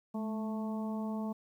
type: harmonic tone with a mistuned harmonic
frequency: 220 Hz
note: A3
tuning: in tune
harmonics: 1 / 2 / 3 / 4 / 5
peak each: -34 / -46 / -45 / -46 / -50 dBFS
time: 0.14-1.33 s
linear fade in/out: 10 ms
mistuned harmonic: 1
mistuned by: -38 cents
effects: 11-bit